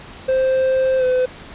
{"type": "tone with pitch glide", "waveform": "triangle", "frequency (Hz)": [523.3, 507.8], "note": ["C5", "B4"], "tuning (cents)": [0, 48], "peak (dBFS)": -12, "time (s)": [0.28, 1.26], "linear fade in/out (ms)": 10, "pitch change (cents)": -52, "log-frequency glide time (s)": [0.98, 1.04], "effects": ["pink hiss -38 dBFS RMS until 1.54 s", "resampled to 8000 Hz"]}